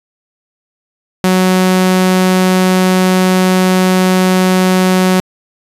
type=tone; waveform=sawtooth; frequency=185.2 Hz; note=F#3; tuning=2 cents sharp; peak=-4 dBFS; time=1.24-5.2 s; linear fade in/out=0 ms; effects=resampled to 32000 Hz